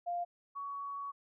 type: tone pair in turn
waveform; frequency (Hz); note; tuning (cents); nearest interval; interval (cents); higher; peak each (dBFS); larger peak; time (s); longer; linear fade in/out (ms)
sine; 699 / 1123.5; F5 / C#6; +1 / +23; minor sixth; 822; second; -33 / -38; first; 0.06-0.25 / 0.55-1.12; second; 20
effects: none